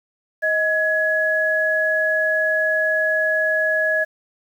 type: tone pair together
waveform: sine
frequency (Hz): 630 / 1682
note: D#5 / G#6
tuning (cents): +21 / +22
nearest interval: octave + perfect fourth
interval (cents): 1701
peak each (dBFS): -21 / -18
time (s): 0.42-4.05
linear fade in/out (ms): 20
effects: 8-bit